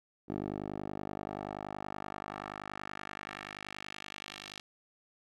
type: tone with band-pass filter sweep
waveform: 10% pulse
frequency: 50.5 Hz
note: G#1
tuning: 48 cents flat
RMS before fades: -42 dBFS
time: 0.28-4.61 s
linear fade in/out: 20 ms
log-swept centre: 360 to 3700 Hz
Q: 1.3
effects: none